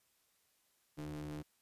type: ring-modulated tone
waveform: 40% pulse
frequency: 74.3 Hz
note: D2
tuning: 21 cents sharp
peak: -38 dBFS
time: 0.97-1.43 s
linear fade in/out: 20 ms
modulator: 226 Hz
effects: white hiss -75 dBFS RMS until 1.61 s + resampled to 32000 Hz